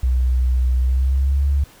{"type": "tone with pitch glide", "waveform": "sine", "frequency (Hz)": [62.9, 70.2], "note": ["B1", "C#2"], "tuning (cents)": [32, 22], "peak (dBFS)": -14, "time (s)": [0.03, 1.64], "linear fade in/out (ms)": 5, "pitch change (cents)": 190, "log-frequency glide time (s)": [0.79, 1.46], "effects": ["pink hiss -48 dBFS RMS until 1.8 s"]}